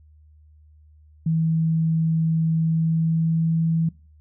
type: tone with pitch glide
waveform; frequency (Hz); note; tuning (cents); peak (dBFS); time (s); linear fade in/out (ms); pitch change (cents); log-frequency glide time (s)
sine; 161.6 to 163.38; E3 to E3; -34 to -15; -18; 1.26-3.89; 5; +19; 2.54-3.64
effects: noise-tail reverb RT60 0.4 s tail -23 dB re dry + added 76 Hz sine -49 dBFS peak until 4.2 s